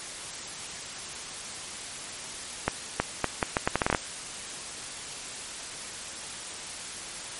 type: accelerating click train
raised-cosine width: 0.5 ms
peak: -7 dBFS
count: 12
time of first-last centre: 2.68-3.948 s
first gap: 320 ms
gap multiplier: 0.76
effects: white hiss -38 dBFS RMS until 7.39 s + MP3 48 kbps